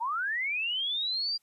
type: linear sweep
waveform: sine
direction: up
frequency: 872 to 4800 Hz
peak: -28 dBFS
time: 0-1.38 s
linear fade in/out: 20 ms
effects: white hiss -73 dBFS RMS until 1.42 s + resampled to 32000 Hz